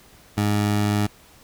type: tone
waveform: 20% pulse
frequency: 103.83 Hz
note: G#2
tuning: in tune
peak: -14 dBFS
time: 0.37-1.07 s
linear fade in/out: 10 ms
effects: pink hiss -51 dBFS RMS until 1.43 s